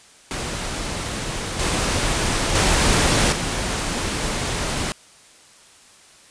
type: noise with level steps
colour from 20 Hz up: pink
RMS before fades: -27 / -21 / -17 / -24 dBFS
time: 0.31-4.92 s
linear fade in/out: 0 ms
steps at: 1.59 / 2.55 / 3.32 s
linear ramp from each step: 5 ms
effects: white hiss -49 dBFS RMS until 6.3 s + resampled to 22050 Hz